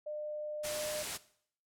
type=tone with pitch glide; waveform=sine; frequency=602 to 606.5 Hz; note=D5 to D#5; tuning=+43 to -44 cents; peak=-37 dBFS; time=0.06-1.03 s; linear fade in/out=10 ms; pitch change=+13 cents; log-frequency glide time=0.66-0.84 s
type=low-pass noise; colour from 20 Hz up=white; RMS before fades=-41 dBFS; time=0.63-1.18 s; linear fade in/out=20 ms; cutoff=11000 Hz; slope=24 dB/octave
effects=noise-tail reverb RT60 0.6 s tail -18 dB re dry